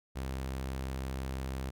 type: tone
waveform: sawtooth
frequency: 66 Hz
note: C2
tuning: 16 cents sharp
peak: -31 dBFS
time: 0.15-1.71 s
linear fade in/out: 20 ms
effects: none